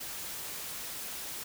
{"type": "noise", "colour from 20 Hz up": "white", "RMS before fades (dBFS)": -40, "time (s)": [0, 1.44], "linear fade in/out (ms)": 10, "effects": []}